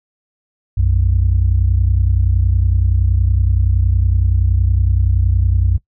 sine tone pair together, 61.74 / 92.44 Hz, B1 / F#2, 0 / -1 cents, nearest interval perfect fifth, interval 699 cents, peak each -13 dBFS, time 0.77-5.78 s, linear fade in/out 10 ms, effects noise-tail reverb RT60 0.1 s tail -20 dB re dry + tanh soft clip ceiling -4 dBFS

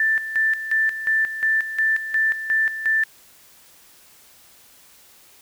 sine tone with tremolo, 1770 Hz, A6, 10 cents sharp, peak -16 dBFS, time 0-3.04 s, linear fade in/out 2 ms, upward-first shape square, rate 2.8 Hz, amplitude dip 70%, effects white hiss -51 dBFS RMS until 5.41 s

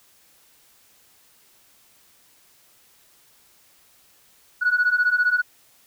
sine beating tone pair, 1458 / 1473 Hz, F#6 / F#6, -26 / -8 cents, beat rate 15 Hz, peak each -20 / -18 dBFS, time 4.61-5.42 s, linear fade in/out 20 ms, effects tanh soft clip ceiling -12 dBFS + white hiss -57 dBFS RMS until 5.86 s

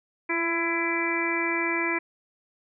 harmonic tone with a mistuned harmonic, 334.1 Hz, E4, 23 cents sharp, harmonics 1 / 2 / 3 / 4 / 5 / 6 / 7, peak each -29 / -38 / -32 / -38 / -34 / -30 / -29 dBFS, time 0.29-1.99 s, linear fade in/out 10 ms, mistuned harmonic 1, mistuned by +20 cents, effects none

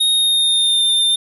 square tone with pitch glide, 3729 to 3604 Hz, A#7 to A7, 0 to +41 cents, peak -13 dBFS, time 0-1.16 s, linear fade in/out 10 ms, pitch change -59 cents, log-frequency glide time 0.12-0.86 s, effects none

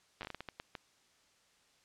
slowing click train, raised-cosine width 0.3 ms, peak -26 dBFS, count 11, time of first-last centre 0.21-0.752 s, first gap 9 ms, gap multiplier 1.37, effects white hiss -69 dBFS RMS until 1.84 s + low-pass 7000 Hz 12 dB/octave

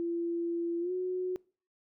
sine tone with pitch glide, 340 to 366.5 Hz, F4 to F#4, -46 to -16 cents, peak -30 dBFS, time 0-1.36 s, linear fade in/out 0 ms, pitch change +130 cents, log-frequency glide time 0.8-0.92 s, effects noise-tail reverb RT60 0.4 s tail -24 dB re dry

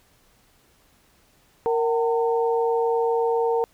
sine tone cluster, 463.9 / 758 / 906 Hz, A#4 / F#5 / A#5, -8 / +42 / -50 cents, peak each -20 / -29 / -27 dBFS, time 1.66-3.64 s, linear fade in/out 0 ms, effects pink hiss -60 dBFS RMS until 3.73 s

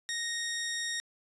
15% pulse tone, 1864.7 Hz, A#6, in tune, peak -26 dBFS, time 0.09-1 s, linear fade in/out 0 ms, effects resampled to 24000 Hz

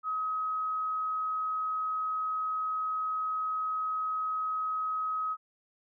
sine tone, 1270 Hz, D#6, 35 cents sharp, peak -29 dBFS, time 0.03-5.37 s, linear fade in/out 50 ms, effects none

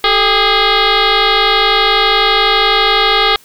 sine tone with frequency modulation, 1262 Hz, D#6, 24 cents sharp, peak -8 dBFS, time 0.04-3.36 s, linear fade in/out 2 ms, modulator 412 Hz, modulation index 6.8, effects white hiss -45 dBFS RMS until 3.44 s

